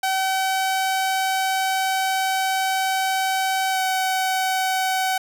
sawtooth tone with pitch glide, 763 to 755.5 Hz, G5 to F#5, -47 to +36 cents, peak -16 dBFS, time 0.03-5.18 s, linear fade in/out 5 ms, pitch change -17 cents, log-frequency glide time 3.71-3.79 s, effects none

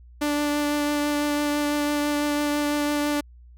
sawtooth tone with vibrato, 293.4 Hz, D4, 2 cents flat, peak -18 dBFS, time 0.21-3.21 s, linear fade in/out 10 ms, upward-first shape triangle, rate 6 Hz, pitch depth 12 cents each way, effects added 60 Hz sine -45 dBFS peak until 3.57 s

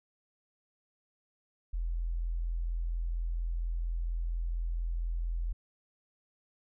sine tone, 42.15 Hz, E1, 39 cents sharp, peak -30 dBFS, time 1.73-5.53 s, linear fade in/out 10 ms, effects none

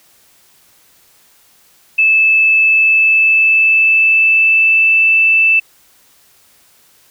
sine tone with pitch glide, 2621 to 2644 Hz, E7 to E7, -11 to +5 cents, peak -7 dBFS, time 1.98-5.6 s, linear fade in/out 10 ms, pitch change +16 cents, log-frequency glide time 2.68-5.08 s, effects white hiss -50 dBFS RMS until 7.1 s

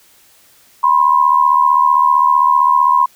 sine tone pair together, 985 / 1060.5 Hz, B5 / C6, -5 / +23 cents, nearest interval minor second, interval 128 cents, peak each -11 dBFS, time 0.83-3.06 s, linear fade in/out 10 ms, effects white hiss -49 dBFS RMS until 3.15 s

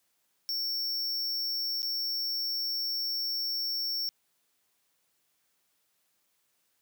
square tone with dropouts, 5460 Hz, F8, 40 cents flat, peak -30 dBFS, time 0.49-4.09 s, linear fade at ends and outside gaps 0 ms, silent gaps 1.82-1.829 s, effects white hiss -74 dBFS RMS until 6.81 s + high-pass 100 Hz 12 dB/octave

